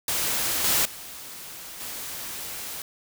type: noise with level steps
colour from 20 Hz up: white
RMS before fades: -26 / -22 / -40 / -35 dBFS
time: 0.08-2.82 s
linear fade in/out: 2 ms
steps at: 0.64 / 0.85 / 1.8 s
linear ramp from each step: 5 ms
effects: none